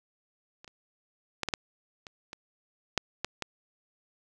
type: clicks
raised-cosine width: 0.2 ms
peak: -30 / -30 / -12 / -13 / -10 / -26 / -23 / -7 / -12 / -15 dBFS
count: 10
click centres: 0.645 / 0.678 / 1.433 / 1.487 / 1.538 / 2.068 / 2.331 / 2.977 / 3.246 / 3.423 s
effects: none